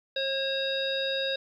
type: harmonic tone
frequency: 540 Hz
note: C#5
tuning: 45 cents flat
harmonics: 1 / 3 / 5 / 7 / 9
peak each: -30 / -35 / -39 / -31 / -40 dBFS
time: 0.16-1.36 s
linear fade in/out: 5 ms
effects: 11-bit